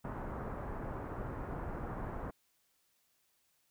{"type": "low-pass noise", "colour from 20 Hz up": "pink", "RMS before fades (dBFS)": -41, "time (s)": [0.04, 2.31], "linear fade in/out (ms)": 10, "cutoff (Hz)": 1400, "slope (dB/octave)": 24, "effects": ["white hiss -75 dBFS RMS until 3.7 s"]}